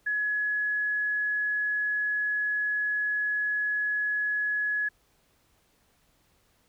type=tone; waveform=sine; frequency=1690 Hz; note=G#6; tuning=30 cents sharp; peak=-25 dBFS; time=0.06-4.89 s; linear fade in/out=10 ms; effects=pink hiss -67 dBFS RMS until 6.68 s